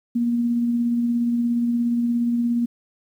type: tone with tremolo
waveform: sine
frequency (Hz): 237.3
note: A#3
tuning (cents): +31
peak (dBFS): -17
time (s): 0.15-2.66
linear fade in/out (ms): 10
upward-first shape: sine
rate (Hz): 17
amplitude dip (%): 25
effects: 9-bit